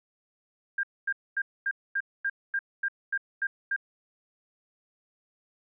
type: tone bursts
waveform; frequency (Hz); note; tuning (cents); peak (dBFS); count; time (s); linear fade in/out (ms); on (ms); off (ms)
sine; 1600; G6; +35; -25; 11; 0.78-3.763; 5; 53; 240
effects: none